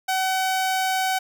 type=tone; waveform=sawtooth; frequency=756 Hz; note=F#5; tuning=37 cents sharp; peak=-17 dBFS; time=0.08-1.19 s; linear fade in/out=10 ms; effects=none